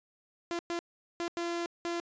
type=tone bursts at uneven times; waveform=sawtooth; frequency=342.2 Hz; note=F4; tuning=35 cents flat; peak=-28 dBFS; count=5; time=0.51-0.59 / 0.7-0.79 / 1.2-1.28 / 1.37-1.66 / 1.85-2 s; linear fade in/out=0 ms; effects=resampled to 16000 Hz